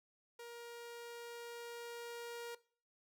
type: tone with level ramp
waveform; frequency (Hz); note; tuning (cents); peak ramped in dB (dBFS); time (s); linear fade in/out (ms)
sawtooth; 472; A#4; +22; -45 to -40; 0.39-2.55; 5
effects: noise-tail reverb RT60 0.4 s tail -19 dB re dry